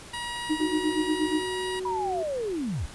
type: tone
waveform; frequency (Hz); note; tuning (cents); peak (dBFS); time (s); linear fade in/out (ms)
15% pulse; 956; A#5; +43; -25; 0.13-1.8; 10
type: tone with tremolo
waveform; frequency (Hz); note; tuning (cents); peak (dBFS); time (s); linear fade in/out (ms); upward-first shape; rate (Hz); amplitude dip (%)
sine; 309.1; D#4; -11; -21; 0.49-1.44; 20; sine; 8.4; 95
type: tone with pitch glide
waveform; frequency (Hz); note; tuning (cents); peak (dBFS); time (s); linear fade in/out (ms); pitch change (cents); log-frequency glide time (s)
sine; 367.1 to 373.7; F#4 to F#4; -14 to +17; -30; 0.6-2.23; 5; +31; 1.05-1.97
type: linear sweep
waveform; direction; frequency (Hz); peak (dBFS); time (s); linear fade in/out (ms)
sine; down; 987.8 to 51.91; -27; 1.85-2.86; 5
effects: pink hiss -45 dBFS RMS until 2.94 s + resampled to 24000 Hz